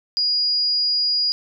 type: tone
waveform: sine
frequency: 4880 Hz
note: D#8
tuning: 34 cents flat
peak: -17 dBFS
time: 0.17-1.32 s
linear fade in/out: 0 ms
effects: none